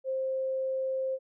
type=tone; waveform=sine; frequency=527 Hz; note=C5; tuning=12 cents sharp; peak=-28 dBFS; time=0.04-1.19 s; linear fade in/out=50 ms; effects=none